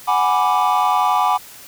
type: chord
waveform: triangle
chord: G# half-diminished seventh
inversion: third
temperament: equal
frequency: 740 / 830.6 / 987.8 / 1174.7 Hz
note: F#5 / G#5 / B5 / D6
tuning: 0 / 0 / 0 / 0 cents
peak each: -17 dBFS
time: 0.07-1.38 s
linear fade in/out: 20 ms
effects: tanh soft clip ceiling -5 dBFS + white hiss -40 dBFS RMS until 1.67 s